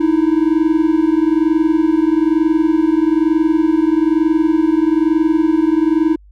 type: tone pair together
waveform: triangle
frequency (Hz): 307.6 / 328.7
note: D#4 / E4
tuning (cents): -20 / -5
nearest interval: minor second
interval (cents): 115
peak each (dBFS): -12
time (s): 0-6.16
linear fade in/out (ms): 10
effects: added 50 Hz sine -41 dBFS peak until 6.31 s